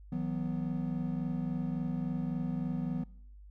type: chord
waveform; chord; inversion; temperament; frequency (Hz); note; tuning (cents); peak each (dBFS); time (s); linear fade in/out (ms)
triangle; E suspended second; none; equal with one note detuned; 161.42 / 185 / 246.9; E3 / F#3 / B3; -36 / 0 / 0; -34; 0.12-3.04; 5
effects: noise-tail reverb RT60 0.7 s tail -23 dB re dry + added 50 Hz sine -49 dBFS peak until 3.5 s